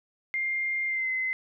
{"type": "tone with pitch glide", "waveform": "sine", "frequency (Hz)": [2110, 2051], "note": ["C7", "C7"], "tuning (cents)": [14, -35], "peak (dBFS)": -26, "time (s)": [0.34, 1.33], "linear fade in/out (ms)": 0, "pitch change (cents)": -49, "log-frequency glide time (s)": [0.87, 1.1], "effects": []}